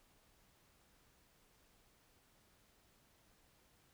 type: silence
effects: pink hiss -71 dBFS RMS until 3.93 s